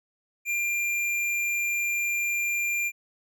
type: tone with hard clipping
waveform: triangle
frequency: 2388 Hz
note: D7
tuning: 28 cents sharp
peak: -26 dBFS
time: 0.45-2.92 s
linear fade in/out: 50 ms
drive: 17 dB
effects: none